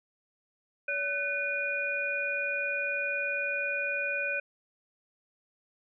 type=tone cluster; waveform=sine; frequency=569 / 1508 / 2450 Hz; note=C#5 / F#6 / D#7; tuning=+45 / +32 / -27 cents; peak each=-36 / -33 / -31 dBFS; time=0.88-4.4 s; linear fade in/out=5 ms; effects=none